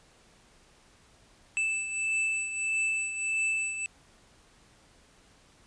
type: beating tone pair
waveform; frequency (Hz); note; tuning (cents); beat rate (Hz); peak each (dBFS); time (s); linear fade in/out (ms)
square; 2637 / 2638.6; E7 / E7; 0 / +1; 1.6; -29 / -36; 1.57-3.86; 0
effects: pink hiss -60 dBFS RMS until 5.66 s + resampled to 22050 Hz